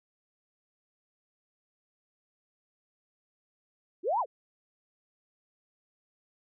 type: linear two-way sweep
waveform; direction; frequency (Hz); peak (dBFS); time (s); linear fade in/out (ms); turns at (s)
sine; up then down; 300 to 1038 to 396.1; -25; 4.03-4.26; 50; 4.2
effects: none